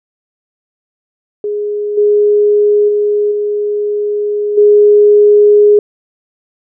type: tone with level steps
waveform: sine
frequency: 415.3 Hz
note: G#4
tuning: in tune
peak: -14 / -6 / -9 / -12 / -3 dBFS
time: 1.44-5.79 s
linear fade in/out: 2 ms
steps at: 1.97 / 2.88 / 3.31 / 4.57 s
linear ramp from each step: 10 ms
effects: none